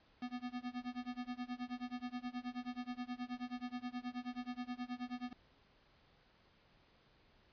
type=tone with tremolo; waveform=square; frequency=246.9 Hz; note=B3; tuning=in tune; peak=-39 dBFS; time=0.22-5.33 s; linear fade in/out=2 ms; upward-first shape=sine; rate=9.4 Hz; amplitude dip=95%; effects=pink hiss -69 dBFS RMS until 7.52 s + resampled to 11025 Hz